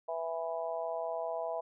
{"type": "harmonic tone", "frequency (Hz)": 164.81, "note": "E3", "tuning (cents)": 0, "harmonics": [3, 4, 5, 6], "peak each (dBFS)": [-41, -35, -42, -43], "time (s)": [0.08, 1.61], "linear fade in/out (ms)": 10, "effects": []}